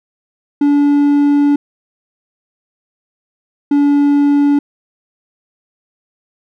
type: tone pair in turn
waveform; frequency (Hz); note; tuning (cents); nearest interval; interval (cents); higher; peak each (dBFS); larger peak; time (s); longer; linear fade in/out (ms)
triangle; 287.8 / 286.7; D4 / D4; -35 / -42; unison; 7; first; -6; neither; 0.61-1.56 / 3.71-4.59; first; 5
effects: none